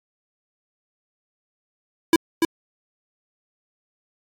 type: tone with echo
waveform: square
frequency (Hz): 329.6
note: E4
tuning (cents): 0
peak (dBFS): -12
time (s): 2.13-2.16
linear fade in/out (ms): 2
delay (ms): 290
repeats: 1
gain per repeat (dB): -4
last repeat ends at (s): 2.45
effects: AAC 64 kbps